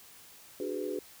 sine chord, G# half-diminished seventh, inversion second, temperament just, 299 / 373.8 / 415.3 / 498.4 Hz, D4 / F#4 / G#4 / B4, +31 / +18 / 0 / +16 cents, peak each -39 / -37 / -37 / -39 dBFS, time 0.6-0.99 s, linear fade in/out 2 ms, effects white hiss -54 dBFS RMS until 1.2 s

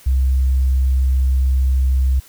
sine tone, 65.6 Hz, C2, 5 cents sharp, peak -11 dBFS, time 0.06-2.2 s, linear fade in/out 10 ms, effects tanh soft clip ceiling -9 dBFS + white hiss -46 dBFS RMS until 2.28 s

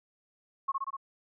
sine tone with echo, 1089 Hz, C#6, 31 cents flat, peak -26 dBFS, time 0.68-0.72 s, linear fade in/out 10 ms, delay 62 ms, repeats 4, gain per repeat -2 dB, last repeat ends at 0.968 s, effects none

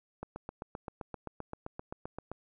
click train, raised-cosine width 1 ms, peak -25 dBFS, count 17, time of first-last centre 0.23-2.316 s, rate 7.67 Hz, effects none

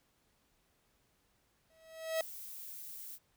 45% pulse tone with exponential growth, 645 Hz, E5, 38 cents flat, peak -29 dBFS, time 1.7-2.21 s, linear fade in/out 2 ms, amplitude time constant 110 ms
violet noise, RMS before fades -47 dBFS, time 2.14-3.19 s, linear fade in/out 50 ms
effects pink hiss -74 dBFS RMS until 3.36 s

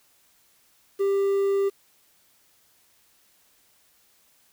triangle tone with quantisation, 395.3 Hz, G4, 15 cents sharp, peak -18 dBFS, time 0.99-1.7 s, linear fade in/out 20 ms, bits 8, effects white hiss -62 dBFS RMS until 4.52 s

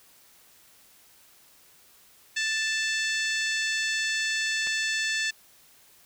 harmonic tone, 881 Hz, A5, 2 cents sharp, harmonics 2 / 3 / 4 / 5 / 6 / 7 / 8 / 9, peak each -28 / -32 / -34 / -36 / -38 / -39 / -40 / -41 dBFS, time 2.36-5.31 s, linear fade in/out 10 ms
clicks, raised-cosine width 0.3 ms, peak -30 / -24 dBFS, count 2, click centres 4.666 / 4.672 s
effects white hiss -57 dBFS RMS until 6.05 s

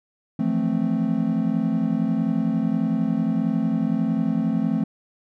triangle chord, F major seventh, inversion third, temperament equal with one note detuned, 164.81 / 175.83 / 220 / 261.6 Hz, E3 / F3 / A3 / C4, 0 / +12 / 0 / 0 cents, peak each -26 / -25 / -21 / -23 dBFS, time 0.39-4.84 s, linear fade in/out 5 ms, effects none

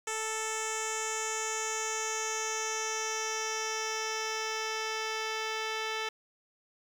10% pulse tone with low-pass filter sweep, 440 Hz, A4, in tune, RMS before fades -34 dBFS, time 0.07-6.09 s, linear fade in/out 5 ms, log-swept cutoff 8100 to 4400 Hz, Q 4.4, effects 9-bit

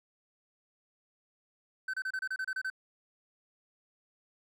triangle tone bursts, 1531 Hz, G6, 41 cents flat, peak -30 dBFS, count 10, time 1.88-2.701 s, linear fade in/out 5 ms, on 56 ms, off 29 ms, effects none

